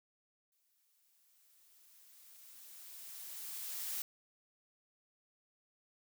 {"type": "noise with exponential growth", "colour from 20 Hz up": "blue", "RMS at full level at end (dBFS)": -39, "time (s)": [0.52, 4.02], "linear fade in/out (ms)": 1, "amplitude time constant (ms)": 760, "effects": []}